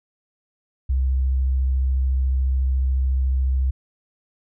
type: tone with vibrato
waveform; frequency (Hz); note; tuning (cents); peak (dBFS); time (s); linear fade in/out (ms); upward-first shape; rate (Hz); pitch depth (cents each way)
sine; 65.41; C2; 0; -17; 0.89-3.71; 10; triangle; 14; 20
effects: none